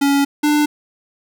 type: tone pair in turn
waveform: square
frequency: 280.6 / 297.3 Hz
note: C#4 / D4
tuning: +21 / +21 cents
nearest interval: minor second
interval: 100 cents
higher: second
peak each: -13 dBFS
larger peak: neither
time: 0.01-0.25 / 0.43-0.66 s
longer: first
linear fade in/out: 10 ms
effects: none